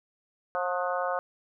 harmonic tone with a mistuned harmonic, 178.9 Hz, F3, 42 cents sharp, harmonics 3 / 4 / 5 / 6 / 7 / 8, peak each -31 / -32 / -37 / -36 / -34 / -37 dBFS, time 0.55-1.19 s, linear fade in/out 0 ms, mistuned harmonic 8, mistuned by +59 cents, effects none

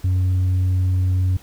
sine tone with tanh clipping, 92.2 Hz, F#2, 6 cents flat, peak -16 dBFS, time 0.04-1.37 s, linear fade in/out 5 ms, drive 2 dB, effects pink hiss -48 dBFS RMS until 1.42 s

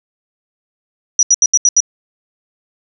sine tone bursts, 5840 Hz, F#8, 24 cents flat, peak -6 dBFS, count 6, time 1.19-1.804 s, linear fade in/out 2 ms, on 39 ms, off 76 ms, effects none

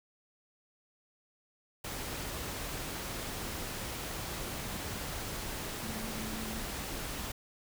sine tone in noise, 220 Hz, A3, in tune, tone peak -41 dBFS, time 5.83-6.6 s, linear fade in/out 5 ms, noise pink, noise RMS -39 dBFS, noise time 1.84-7.32 s, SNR -5 dB, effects none

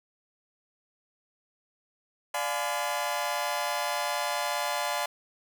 sawtooth chord, D diminished seventh, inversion none, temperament just, 587.3 / 704.8 / 845.8 / 1014.9 Hz, D5 / F5 / Ab5 / Cb6, 0 / +16 / +31 / +47 cents, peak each -30 dBFS, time 2.34-5.06 s, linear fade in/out 5 ms, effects none

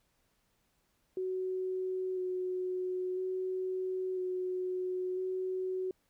sine tone with vibrato, 370 Hz, F#4, in tune, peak -32 dBFS, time 1.17-5.91 s, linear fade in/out 2 ms, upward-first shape square, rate 0.5 Hz, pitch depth 12 cents each way, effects pink hiss -75 dBFS RMS until 6.09 s

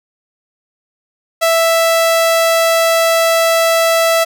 sawtooth tone, 660 Hz, E5, 2 cents sharp, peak -6 dBFS, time 1.41-4.25 s, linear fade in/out 20 ms, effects none

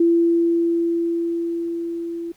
sine tone with level ramp, 337.6 Hz, E4, 41 cents sharp, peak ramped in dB -12 to -26 dBFS, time 0-2.32 s, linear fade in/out 5 ms, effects pink hiss -57 dBFS RMS until 2.36 s

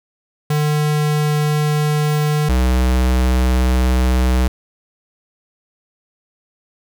square tone pair in turn, 150.1 / 63.11 Hz, D3 / B1, +38 / +38 cents, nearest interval octave + minor third, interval 1500 cents, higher first, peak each -15 / -13 dBFS, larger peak second, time 0.5-2.49 / 2.49-4.48 s, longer neither, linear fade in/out 5 ms, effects none

